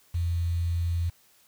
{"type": "tone with quantisation", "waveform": "sine", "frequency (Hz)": 85.3, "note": "F2", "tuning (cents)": -40, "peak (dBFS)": -24, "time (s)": [0.14, 1.1], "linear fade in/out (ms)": 10, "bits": 8, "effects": ["white hiss -61 dBFS RMS until 1.47 s"]}